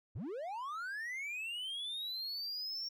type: linear sweep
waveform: triangle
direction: up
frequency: 73.42 to 5540 Hz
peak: -37 dBFS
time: 0.15-2.89 s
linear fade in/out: 10 ms
effects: none